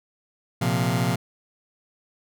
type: chord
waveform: sawtooth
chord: Bb suspended second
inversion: none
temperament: just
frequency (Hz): 116.54 / 131.11 / 174.81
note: Bb2 / C3 / F3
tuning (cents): 0 / +4 / +2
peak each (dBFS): -21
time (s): 0.61-1.16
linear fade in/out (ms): 10
effects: none